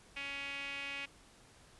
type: tone with band-pass filter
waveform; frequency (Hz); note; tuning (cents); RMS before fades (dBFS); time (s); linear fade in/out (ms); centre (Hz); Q
sawtooth; 279.5; C#4; +14; -42; 0.16-1.06; 10; 2500; 4.8
effects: pink hiss -61 dBFS RMS until 1.79 s + resampled to 24000 Hz